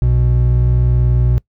triangle tone pair together, 61.25 / 122.5 Hz, B1 / B2, -14 / -14 cents, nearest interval octave, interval 1200 cents, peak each -11 dBFS, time 0.02-1.38 s, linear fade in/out 0 ms, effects noise-tail reverb RT60 0.1 s tail -22 dB re dry

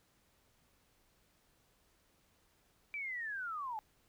sine linear sweep, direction down, 2349 to 830.6 Hz, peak -38 dBFS, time 2.94-3.79 s, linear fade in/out 0 ms, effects pink hiss -72 dBFS RMS until 4.08 s

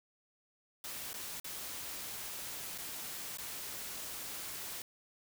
white noise with dropouts, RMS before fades -43 dBFS, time 0.84-4.82 s, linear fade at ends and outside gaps 2 ms, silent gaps 1.132-1.14 / 1.4-1.444 / 2.779-2.783 / 3.373-3.384 s, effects none

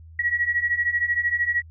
sine beating tone pair, 1909 / 1922 Hz, A#6 / B6, +41 / -48 cents, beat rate 13 Hz, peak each -25 / -22 dBFS, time 0.19-1.62 s, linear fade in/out 5 ms, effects added 81 Hz sine -42 dBFS peak until 1.7 s

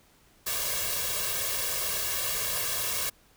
white noise with comb filter, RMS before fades -30 dBFS, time 0.46-3.1 s, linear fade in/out 10 ms, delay 1.8 ms, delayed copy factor +1, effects pink hiss -61 dBFS RMS until 3.36 s

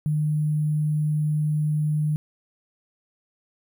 sine tone with sample-and-hold, 151.7 Hz, D#3, 44 cents flat, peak -20 dBFS, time 0.06-2.16 s, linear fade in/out 0 ms, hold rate 11025 Hz, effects none

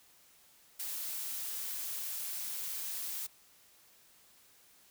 blue noise, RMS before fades -39 dBFS, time 0.79-3.27 s, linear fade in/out 10 ms, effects white hiss -63 dBFS RMS until 4.9 s

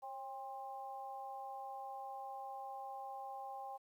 sine tone with amplitude modulation, 800 Hz, G5, 35 cents sharp, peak -40 dBFS, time 0.02-3.78 s, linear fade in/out 20 ms, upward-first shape sine, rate 255 Hz, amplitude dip 85%, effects 12-bit

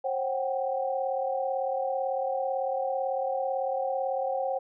sine tone cluster, 535 / 748 / 786 Hz, C5 / F#5 / G5, +38 / +19 / +4 cents, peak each -29 / -32 / -33 dBFS, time 0.04-4.59 s, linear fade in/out 10 ms, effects none

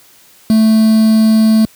triangle tone with quantisation, 220 Hz, A3, in tune, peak -4 dBFS, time 0.5-1.65 s, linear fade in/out 0 ms, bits 4, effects white hiss -45 dBFS RMS until 1.75 s + high-pass 60 Hz 12 dB/octave

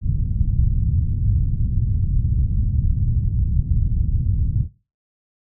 white low-pass noise, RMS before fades -19 dBFS, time 0.01-4.68 s, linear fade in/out 50 ms, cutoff 120 Hz, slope 24 dB/octave, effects noise-tail reverb RT60 0.3 s tail -17 dB re dry

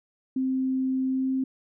sine tone with pitch glide, 261.6 to 263.3 Hz, C4 to C4, 0 to +11 cents, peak -23 dBFS, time 0.36-1.44 s, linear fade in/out 5 ms, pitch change +11 cents, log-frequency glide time 1.07-1.31 s, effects none

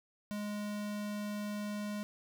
square tone, 207.7 Hz, G#3, in tune, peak -37 dBFS, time 0.31-2.03 s, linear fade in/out 0 ms, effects none

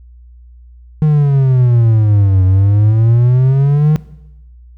triangle exponential two-way sweep, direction down then up, 155.56 to 92.5 to 155.56 Hz, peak -5 dBFS, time 1.02-3.96 s, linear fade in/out 0 ms, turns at 2.44 s, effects noise-tail reverb RT60 0.9 s tail -18 dB re dry + added 60 Hz sine -36 dBFS peak until 4.77 s

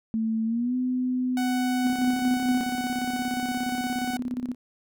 sine tone with pitch glide, 222.7 to 252.9 Hz, A3 to B3, +21 to +41 cents, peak -23 dBFS, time 0.14-2.61 s, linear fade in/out 0 ms, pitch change +220 cents, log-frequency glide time 0.45-0.75 s
sawtooth tone, 745 Hz, F#5, 12 cents sharp, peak -26 dBFS, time 1.37-4.17 s, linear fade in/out 2 ms
sine tone with tremolo, 248.4 Hz, B3, 10 cents sharp, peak -25 dBFS, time 1.84-4.55 s, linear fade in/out 20 ms, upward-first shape square, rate 17 Hz, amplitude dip 70%
effects none

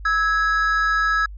triangle tone pair together, 1302.2 / 1661.2 Hz, E6 / G#6, -22 / 0 cents, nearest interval major third, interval 422 cents, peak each -18 dBFS, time 0.05-1.26 s, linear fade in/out 5 ms, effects added 50 Hz sine -33 dBFS peak until 1.37 s + resampled to 16000 Hz

